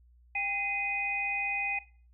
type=tone cluster; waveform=sine; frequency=796 / 2055 / 2490 Hz; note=G5 / C7 / D#7; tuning=+26 / -32 / +1 cents; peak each=-37 / -36 / -30 dBFS; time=0.35-1.79 s; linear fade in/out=5 ms; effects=noise-tail reverb RT60 0.4 s tail -18 dB re dry + added 60 Hz sine -57 dBFS peak until 2.13 s